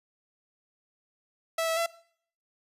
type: tone with pitch steps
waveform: sawtooth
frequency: 656 / 652 / 672 Hz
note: E5 / E5 / E5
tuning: -9 / -19 / +33 cents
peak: -22 dBFS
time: 1.58-1.862 s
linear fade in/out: 5 ms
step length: 94 ms
effects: noise-tail reverb RT60 0.6 s tail -21 dB re dry + resampled to 32000 Hz